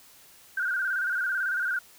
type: tone with vibrato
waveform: sine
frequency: 1500 Hz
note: F#6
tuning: 23 cents sharp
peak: -25 dBFS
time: 0.57-1.79 s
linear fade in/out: 5 ms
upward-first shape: square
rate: 18 Hz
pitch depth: 66 cents each way
effects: white hiss -54 dBFS RMS until 1.98 s